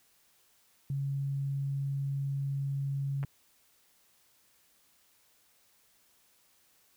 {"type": "tone", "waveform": "sine", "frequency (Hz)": 138.59, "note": "C#3", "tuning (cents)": 0, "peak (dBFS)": -30, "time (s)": [0.9, 3.25], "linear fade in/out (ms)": 2}
{"type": "clicks", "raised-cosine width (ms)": 0.5, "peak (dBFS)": -30, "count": 2, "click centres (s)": [3.23, 3.237]}
{"effects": ["white hiss -67 dBFS RMS until 6.96 s"]}